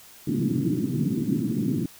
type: band-pass noise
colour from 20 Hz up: white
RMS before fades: -25 dBFS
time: 0.27-1.86 s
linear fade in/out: 5 ms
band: 120 to 320 Hz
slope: 48 dB/octave
effects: white hiss -49 dBFS RMS until 1.99 s